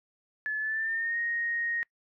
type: tone with pitch glide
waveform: sine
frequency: 1723 to 1868.1 Hz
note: A6 to A#6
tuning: -37 to +3 cents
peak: -28 dBFS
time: 0.46-1.83 s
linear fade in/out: 0 ms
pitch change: +140 cents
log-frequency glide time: 0.59-1.18 s
effects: noise-tail reverb RT60 0.1 s tail -24 dB re dry